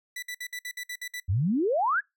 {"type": "tone bursts", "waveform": "sawtooth", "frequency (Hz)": 1975.5, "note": "B6", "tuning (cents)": 0, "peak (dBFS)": -30, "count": 9, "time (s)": [0.16, 1.201], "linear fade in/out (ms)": 5, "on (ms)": 65, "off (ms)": 57}
{"type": "exponential sweep", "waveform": "sine", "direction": "up", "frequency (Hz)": [82.41, 1754], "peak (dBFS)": -22, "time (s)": [1.28, 2.01], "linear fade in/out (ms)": 20}
{"effects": ["noise-tail reverb RT60 0.2 s tail -26 dB re dry"]}